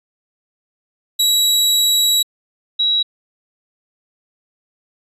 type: tone pair in turn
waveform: sawtooth / sine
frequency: 3888 / 3874 Hz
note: B7 / B7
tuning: -28 / -34 cents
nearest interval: unison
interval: 6 cents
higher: first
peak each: -9 / -13 dBFS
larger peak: first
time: 1.19-2.23 / 2.79-3.03 s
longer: first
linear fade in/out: 10 ms
effects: resampled to 32000 Hz